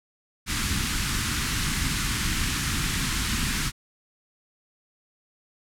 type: band-stop noise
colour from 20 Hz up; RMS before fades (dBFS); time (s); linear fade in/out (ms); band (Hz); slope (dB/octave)
pink; -26; 0.46-3.72; 50; 280 to 1200; 24
effects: low-pass 11000 Hz 12 dB/octave